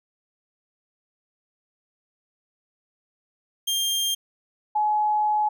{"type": "tone pair in turn", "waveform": ["sawtooth", "sine"], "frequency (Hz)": [3197, 846.8], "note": ["G7", "G#5"], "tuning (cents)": [33, 33], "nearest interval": "octave + major seventh", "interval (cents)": 2300, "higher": "first", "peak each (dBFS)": -19, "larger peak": "neither", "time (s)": [[3.67, 4.15], [4.75, 5.49]], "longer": "second", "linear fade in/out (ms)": 10, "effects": []}